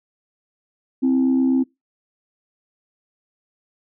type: tone pair together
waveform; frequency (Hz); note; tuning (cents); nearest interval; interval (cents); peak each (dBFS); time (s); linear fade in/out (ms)
sine; 261.6 / 329.6; C4 / E4; 0 / 0; major third; 400; -14 / -22; 1.02-1.64; 20
effects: noise-tail reverb RT60 0.2 s tail -24 dB re dry + tanh soft clip ceiling -10 dBFS